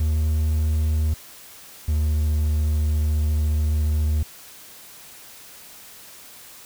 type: tone pair in turn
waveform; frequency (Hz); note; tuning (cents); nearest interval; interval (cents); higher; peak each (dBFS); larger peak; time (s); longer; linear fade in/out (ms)
triangle; 77.6 / 76.18; D#2 / D#2; -4 / -36; unison; 32; first; -16; neither; 0-1.14 / 1.88-4.23; second; 5
effects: white hiss -44 dBFS RMS until 6.65 s